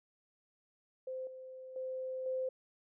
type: tone with level steps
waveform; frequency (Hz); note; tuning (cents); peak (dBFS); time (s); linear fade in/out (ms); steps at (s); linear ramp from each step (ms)
sine; 518; C5; -17; -38 / -46 / -37 / -33; 1.07-2.49; 5; 1.27 / 1.76 / 2.26; 2
effects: none